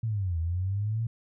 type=linear two-way sweep; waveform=sine; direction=down then up; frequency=116.54 to 80.3 to 116.54 Hz; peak=-26 dBFS; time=0.03-1.07 s; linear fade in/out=5 ms; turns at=0.39 s; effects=none